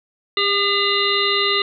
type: harmonic tone with a mistuned harmonic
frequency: 403.9 Hz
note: G#4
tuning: 48 cents flat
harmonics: 1 / 3 / 5 / 7 / 9 / 10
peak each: -23 / -23 / -23 / -23 / -23 / -23 dBFS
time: 0.37-1.62 s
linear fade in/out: 2 ms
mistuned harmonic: 1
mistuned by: -16 cents
effects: none